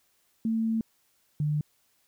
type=tone pair in turn; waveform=sine; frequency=224.2 / 149.64 Hz; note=A3 / D3; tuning=+33 / +33 cents; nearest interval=perfect fifth; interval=700 cents; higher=first; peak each=-24 dBFS; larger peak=neither; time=0.45-0.81 / 1.4-1.61 s; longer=first; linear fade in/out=2 ms; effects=white hiss -69 dBFS RMS until 2.07 s